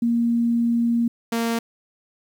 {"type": "tone pair in turn", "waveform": ["sine", "sawtooth"], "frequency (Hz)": [234.5, 230.6], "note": ["A#3", "A#3"], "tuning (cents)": [11, -19], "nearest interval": "unison", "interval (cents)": 30, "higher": "first", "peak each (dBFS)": -17, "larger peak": "neither", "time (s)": [[0.02, 1.08], [1.32, 1.59]], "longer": "first", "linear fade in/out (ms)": 5, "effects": ["9-bit"]}